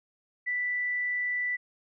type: tone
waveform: sine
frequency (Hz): 1975.5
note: B6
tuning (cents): 0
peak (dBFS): -27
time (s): 0.46-1.57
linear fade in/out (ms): 20
effects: none